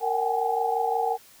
sine tone cluster, 462 / 747 / 773 / 838 Hz, A#4 / F#5 / G5 / G#5, -16 / +16 / -24 / +15 cents, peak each -28 dBFS, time 0-1.18 s, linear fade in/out 50 ms, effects white hiss -53 dBFS RMS until 1.4 s

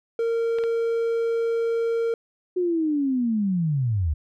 triangle tone, 460.6 Hz, A#4, 21 cents flat, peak -19 dBFS, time 0.19-2.14 s, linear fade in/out 2 ms
clicks, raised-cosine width 0.3 ms, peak -21 dBFS, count 2, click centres 0.586 / 0.638 s
sine linear sweep, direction down, 367.8 to 69.5 Hz, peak -20 dBFS, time 2.56-4.14 s, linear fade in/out 10 ms
effects none

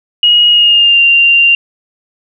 sine tone with pitch glide, 2888 to 2778 Hz, F#7 to F7, -43 to -10 cents, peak -4 dBFS, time 0.23-1.55 s, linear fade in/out 2 ms, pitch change -67 cents, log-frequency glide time 0.5-1.01 s, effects none

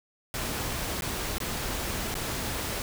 pink noise with dropouts, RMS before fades -32 dBFS, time 0.34-2.82 s, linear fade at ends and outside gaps 1 ms, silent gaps 1.009-1.021 / 1.383-1.402 / 2.142-2.152 s, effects none

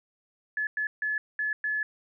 sine tone bursts at uneven times, 1715 Hz, A6, 45 cents flat, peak -26 dBFS, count 5, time 0.57-0.67 / 0.77-0.87 / 1.02-1.18 / 1.39-1.53 / 1.64-1.83 s, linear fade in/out 2 ms, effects none

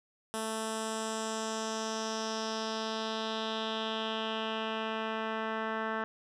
10% pulse tone with low-pass filter sweep, 221 Hz, A3, 8 cents sharp, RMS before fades -35 dBFS, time 0.34-6.04 s, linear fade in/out 0 ms, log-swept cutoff 10000 to 1800 Hz, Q 3, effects none

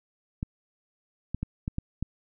clicks, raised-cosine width 5 ms, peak -17 dBFS, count 6, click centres 0.429 / 1.346 / 1.43 / 1.679 / 1.784 / 2.026 s, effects none

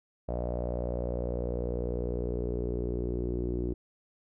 sawtooth tone with low-pass filter sweep, 60 Hz, B1, 49 cents flat, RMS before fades -32 dBFS, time 0.28-3.74 s, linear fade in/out 10 ms, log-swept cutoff 620 to 350 Hz, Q 5.3, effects none

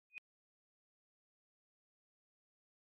sine tone with exponential growth, 2489 Hz, D#7, in tune, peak -39 dBFS, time 0.1-0.18 s, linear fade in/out 0 ms, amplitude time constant 16 ms, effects MP3 48 kbps

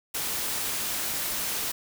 white noise, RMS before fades -30 dBFS, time 0.14-1.72 s, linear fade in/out 10 ms, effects none

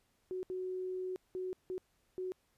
sine tone bursts at uneven times, 370 Hz, F#4, in tune, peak -36 dBFS, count 5, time 0.31-0.43 / 0.5-1.16 / 1.35-1.53 / 1.7-1.78 / 2.18-2.32 s, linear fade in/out 0 ms, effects pink hiss -75 dBFS RMS until 2.57 s + resampled to 32000 Hz

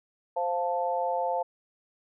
sine chord, F major, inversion second, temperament equal, 523.3 / 698.5 / 880 Hz, C5 / F5 / A5, 0 / 0 / 0 cents, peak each -30 dBFS, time 0.36-1.43 s, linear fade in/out 10 ms, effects none

